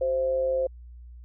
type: tone with amplitude modulation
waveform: sine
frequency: 523.3 Hz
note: C5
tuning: in tune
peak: -20 dBFS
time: 0.01-0.67 s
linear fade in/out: 5 ms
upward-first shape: sine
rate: 146 Hz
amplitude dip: 50%
effects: added 60 Hz sine -42 dBFS peak until 1.24 s